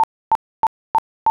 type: tone bursts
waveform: sine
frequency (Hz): 892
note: A5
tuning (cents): +23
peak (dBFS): -10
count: 5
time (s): 0-1.3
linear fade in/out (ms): 0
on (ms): 36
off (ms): 280
effects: none